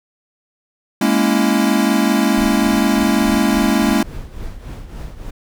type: chord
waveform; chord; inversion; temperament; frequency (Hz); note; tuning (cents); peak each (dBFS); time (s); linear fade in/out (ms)
square; A# half-diminished seventh; third; equal; 207.7 / 233.1 / 277.2 / 329.6; G#3 / A#3 / C#4 / E4; 0 / 0 / 0 / 0; -18 / -19 / -19 / -21; 1.01-4.03; 5
type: noise with tremolo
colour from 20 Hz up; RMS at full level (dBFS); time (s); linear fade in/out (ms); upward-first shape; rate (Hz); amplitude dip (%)
brown; -27; 2.37-5.31; 10; triangle; 3.5; 70
effects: none